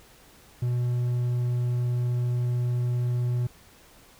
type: tone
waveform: triangle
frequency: 122.3 Hz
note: B2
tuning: 16 cents flat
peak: -21 dBFS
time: 0.62-3.47 s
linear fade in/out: 5 ms
effects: pink hiss -54 dBFS RMS until 4.19 s